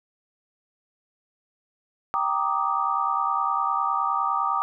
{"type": "chord", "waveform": "sine", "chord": "Eb major seventh", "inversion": "first", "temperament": "equal", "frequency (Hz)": [784, 932.3, 1174.7, 1244.5], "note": ["G5", "Bb5", "D6", "Eb6"], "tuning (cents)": [0, 0, 0, 0], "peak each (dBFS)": [-29, -29, -25, -27], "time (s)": [2.14, 4.62], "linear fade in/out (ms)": 0, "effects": []}